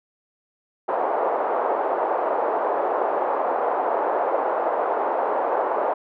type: band-pass noise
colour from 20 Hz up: white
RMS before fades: -23 dBFS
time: 0.88-5.94 s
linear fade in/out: 10 ms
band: 430 to 920 Hz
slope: 24 dB/octave
effects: none